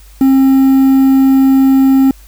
triangle tone with quantisation, 267.7 Hz, C4, 40 cents sharp, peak -3 dBFS, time 0.21-2.11 s, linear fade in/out 2 ms, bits 5, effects added 50 Hz sine -36 dBFS peak until 2.27 s + white hiss -45 dBFS RMS until 2.27 s

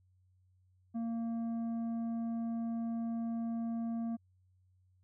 sine tone with tanh clipping, 230 Hz, A#3, 23 cents flat, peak -35 dBFS, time 0.94-4.17 s, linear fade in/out 20 ms, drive 7 dB, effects added 92 Hz sine -66 dBFS peak until 5.03 s

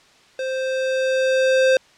square tone with level ramp, 523.3 Hz, C5, in tune, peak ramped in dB -24 to -13 dBFS, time 0.39-1.77 s, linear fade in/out 2 ms, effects white hiss -52 dBFS RMS until 1.97 s + low-pass 5000 Hz 12 dB/octave

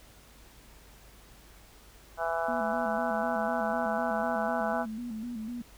harmonic tone, 165.9 Hz, E3, 11 cents sharp, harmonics 3 / 4 / 5 / 6 / 7 / 8 / 9, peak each -39 / -31 / -34 / -38 / -41 / -39 / -37 dBFS, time 2.17-4.86 s, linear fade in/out 50 ms
sine tone with vibrato, 230 Hz, A#3, 23 cents flat, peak -34 dBFS, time 2.48-5.62 s, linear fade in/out 5 ms, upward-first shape square, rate 4 Hz, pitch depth 87 cents each way
effects added 50 Hz sine -56 dBFS peak until 5.77 s + pink hiss -56 dBFS RMS until 5.77 s

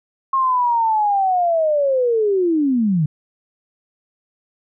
sine linear sweep, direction down, 1080 to 143.3 Hz, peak -14 dBFS, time 0.33-3.06 s, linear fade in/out 5 ms, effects none

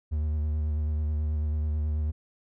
triangle tone with vibrato, 76 Hz, D#2, 40 cents flat, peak -23 dBFS, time 0.11-2.12 s, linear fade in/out 20 ms, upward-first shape sine, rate 9.2 Hz, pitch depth 30 cents each way, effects none

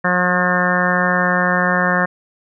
harmonic tone, 179.7 Hz, F3, 50 cents sharp, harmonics 1 / 2 / 3 / 4 / 5 / 6 / 7 / 8 / 9 / 10, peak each -20 / -29 / -22 / -24 / -30 / -22 / -26 / -24 / -22 / -20 dBFS, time 0.04-2.06 s, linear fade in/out 10 ms, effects none

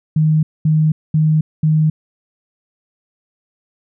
sine tone bursts, 155.56 Hz, D#3, in tune, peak -10 dBFS, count 4, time 0.16-1.9 s, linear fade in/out 5 ms, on 270 ms, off 220 ms, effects none

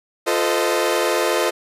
sawtooth chord, F dominant seventh, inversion none, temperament equal with one note detuned, 349.2 / 440 / 513.7 / 622.3 Hz, F4 / A4 / C5 / Eb5, 0 / 0 / -32 / 0 cents, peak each -19 dBFS, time 0.26-1.51 s, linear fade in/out 20 ms, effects resampled to 32000 Hz

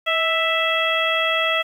harmonic tone with a mistuned harmonic, 659.3 Hz, E5, in tune, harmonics 1 / 2 / 3 / 4 / 5, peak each -24 / -24 / -24 / -24 / -24 dBFS, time 0.06-1.63 s, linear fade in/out 20 ms, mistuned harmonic 1, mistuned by -42 cents, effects 8-bit

